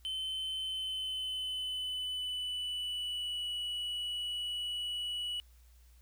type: tone with pitch glide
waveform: triangle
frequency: 3068 to 2940 Hz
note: G7 to F#7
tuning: -38 to -12 cents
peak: -33 dBFS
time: 0.05-5.4 s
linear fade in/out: 0 ms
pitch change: -74 cents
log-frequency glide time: 0.62-3.5 s
effects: added 60 Hz sine -57 dBFS peak until 6.01 s + white hiss -69 dBFS RMS until 6.01 s